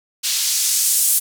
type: noise with band-pass filter sweep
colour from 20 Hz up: blue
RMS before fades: -18 dBFS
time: 0.23-1.2 s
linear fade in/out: 20 ms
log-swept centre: 3900 to 10000 Hz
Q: 1.1
effects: none